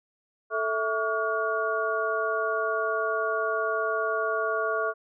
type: tone cluster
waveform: sine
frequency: 440.6 / 656 / 1135 / 1426 Hz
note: A4 / E5 / C#6 / F6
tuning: +2 / -9 / +41 / +36 cents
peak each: -30 dBFS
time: 0.5-4.94 s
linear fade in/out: 50 ms
effects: none